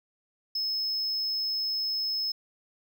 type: tone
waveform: triangle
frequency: 5190 Hz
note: E8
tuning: 28 cents flat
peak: -26 dBFS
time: 0.55-2.32 s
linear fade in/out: 5 ms
effects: none